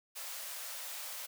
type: high-pass noise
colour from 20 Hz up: white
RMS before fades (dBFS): -43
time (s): 0.15-1.27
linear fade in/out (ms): 20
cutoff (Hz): 490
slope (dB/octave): 96
effects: none